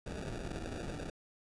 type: noise with sample-and-hold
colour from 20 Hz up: pink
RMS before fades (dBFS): -41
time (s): 0.06-1.1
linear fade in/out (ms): 5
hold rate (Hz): 1050
effects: resampled to 22050 Hz